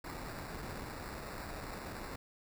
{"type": "noise with sample-and-hold", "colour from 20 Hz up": "pink", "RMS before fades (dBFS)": -44, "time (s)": [0.04, 2.16], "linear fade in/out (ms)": 5, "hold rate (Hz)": 3150, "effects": []}